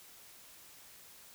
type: silence
effects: white hiss -56 dBFS RMS until 1.34 s